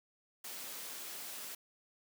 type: high-pass noise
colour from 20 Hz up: white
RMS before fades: -45 dBFS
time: 0.44-1.55 s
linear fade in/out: 5 ms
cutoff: 210 Hz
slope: 12 dB/octave
effects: none